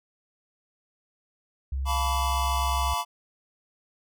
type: tone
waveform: sine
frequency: 67.2 Hz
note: C2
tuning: 47 cents sharp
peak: -26 dBFS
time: 1.72-2.94 s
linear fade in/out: 5 ms
type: chord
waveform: square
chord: B half-diminished seventh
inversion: second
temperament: equal with one note detuned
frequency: 698.5 / 880 / 987.8 / 1147.2 Hz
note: F5 / A5 / B5 / D6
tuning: 0 / 0 / 0 / -41 cents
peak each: -35 / -33 / -30 / -32 dBFS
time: 1.85-3.05 s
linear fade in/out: 50 ms
effects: none